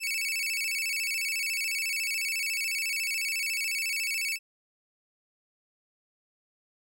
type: tone with vibrato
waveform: sawtooth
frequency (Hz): 2428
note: D#7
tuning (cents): -43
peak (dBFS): -25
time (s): 0-4.39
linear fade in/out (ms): 50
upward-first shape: square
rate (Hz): 14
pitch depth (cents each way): 140
effects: none